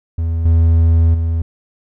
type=tone with level steps; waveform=triangle; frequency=82.41 Hz; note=E2; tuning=in tune; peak=-13 / -6 / -12 dBFS; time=0.18-1.42 s; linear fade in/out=5 ms; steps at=0.45 / 1.14 s; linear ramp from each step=5 ms; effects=none